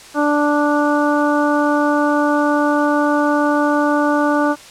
harmonic tone, 293.7 Hz, D4, in tune, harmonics 1 / 2 / 3 / 4 / 5, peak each -16 / -19 / -21 / -22 / -23 dBFS, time 0.14-4.56 s, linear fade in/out 50 ms, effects white hiss -39 dBFS RMS until 4.7 s + low-pass 8000 Hz 12 dB/octave

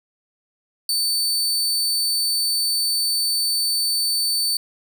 sawtooth tone, 4540 Hz, C#8, 41 cents sharp, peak -16 dBFS, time 0.89-4.57 s, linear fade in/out 2 ms, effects none

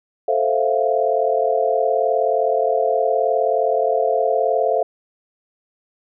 sine chord, F major seventh, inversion first, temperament equal, 440 / 523.3 / 659.3 / 698.5 Hz, A4 / C5 / E5 / F5, 0 / 0 / 0 / 0 cents, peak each -21 dBFS, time 0.28-4.83 s, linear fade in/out 5 ms, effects none

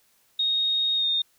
sine tone with pitch glide, 3729 to 3669 Hz, A#7 to A#7, 0 to -28 cents, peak -21 dBFS, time 0.39-1.22 s, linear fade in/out 5 ms, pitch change -28 cents, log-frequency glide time 0.95-1.07 s, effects white hiss -64 dBFS RMS until 1.38 s

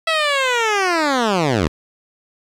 10% pulse linear sweep, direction down, 659.3 to 67.2 Hz, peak -7 dBFS, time 0.07-1.68 s, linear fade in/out 5 ms, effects low-pass 6000 Hz 12 dB/octave + 7-bit

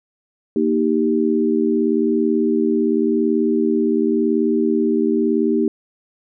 sine chord, Eb major, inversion second, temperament equal, 233.1 / 311.1 / 392 Hz, Bb3 / Eb4 / G4, 0 / 0 / 0 cents, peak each -19 dBFS, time 0.56-5.68 s, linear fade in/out 2 ms, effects none

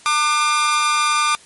sawtooth tone with amplitude modulation, 1198 Hz, D6, 34 cents sharp, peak -8 dBFS, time 0.06-1.35 s, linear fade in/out 0 ms, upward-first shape sine, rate 291 Hz, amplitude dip 70%, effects white hiss -46 dBFS RMS until 1.45 s + MP3 48 kbps

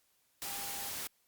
sine tone in noise, 800 Hz, G5, 35 cents sharp, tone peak -48 dBFS, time 0.45-0.89 s, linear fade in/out 0 ms, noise white, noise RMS -40 dBFS, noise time 0.42-1.07 s, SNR -11 dB, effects white hiss -73 dBFS RMS until 1.27 s + Opus 48 kbps

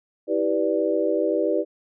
sine chord, E minor seventh, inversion none, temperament equal with one note detuned, 324.5 / 392 / 493.9 / 587.3 Hz, E4 / G4 / B4 / D5, -27 / 0 / 0 / 0 cents, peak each -25 dBFS, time 0.27-1.65 s, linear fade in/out 50 ms, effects none

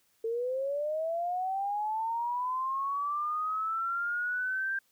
sine linear sweep, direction up, 444.3 to 1590 Hz, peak -29 dBFS, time 0.24-4.79 s, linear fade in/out 5 ms, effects white hiss -70 dBFS RMS until 4.91 s

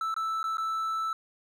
triangle tone with dropouts, 1318.5 Hz, E6, in tune, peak -26 dBFS, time 0.01-1.13 s, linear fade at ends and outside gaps 2 ms, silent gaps 0.142-0.164 / 0.43-0.44 / 0.571-0.581 s, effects none

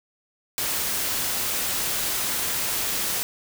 white noise, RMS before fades -26 dBFS, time 0.58-3.23 s, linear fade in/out 0 ms, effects none

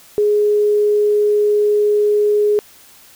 sine tone, 417.1 Hz, G#4, 7 cents sharp, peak -11 dBFS, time 0.18-2.59 s, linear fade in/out 0 ms, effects white hiss -45 dBFS RMS until 3.15 s

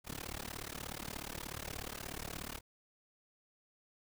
pink noise with amplitude modulation, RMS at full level -40 dBFS, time 0.04-2.61 s, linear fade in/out 50 ms, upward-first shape sine, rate 36.7 Hz, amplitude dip 100%, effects none

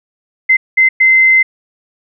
sine tone bursts at uneven times, 2067 Hz, C7, 22 cents flat, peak -5 dBFS, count 3, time 0.49-0.57 / 0.77-0.89 / 1-1.43 s, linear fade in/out 10 ms, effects none

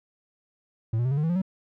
triangle tone with pitch steps, 111.8 / 120.52 / 129.92 / 140.05 / 150.97 / 162.74 / 175.43 / 189.11 Hz, A2 / B2 / C3 / C#3 / D3 / E3 / F3 / F#3, +28 / -42 / -12 / +18 / +48 / -22 / +8 / +38 cents, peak -20 dBFS, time 0.93-1.418 s, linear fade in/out 5 ms, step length 61 ms, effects none

